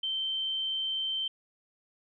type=tone; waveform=sine; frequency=3112 Hz; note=G7; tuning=13 cents flat; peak=-29 dBFS; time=0.03-1.28 s; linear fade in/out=5 ms; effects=none